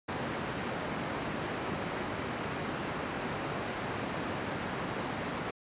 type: band-pass noise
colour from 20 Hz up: pink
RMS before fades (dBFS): -36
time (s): 0.08-5.51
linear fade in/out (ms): 10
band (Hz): 140 to 2100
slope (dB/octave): 12
effects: resampled to 8000 Hz